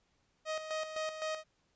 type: tone with tremolo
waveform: sawtooth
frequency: 627 Hz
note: D#5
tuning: 13 cents sharp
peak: -30 dBFS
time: 0.45-1.44 s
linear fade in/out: 50 ms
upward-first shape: square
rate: 3.9 Hz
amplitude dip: 60%
effects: pink hiss -75 dBFS RMS until 1.75 s + resampled to 16000 Hz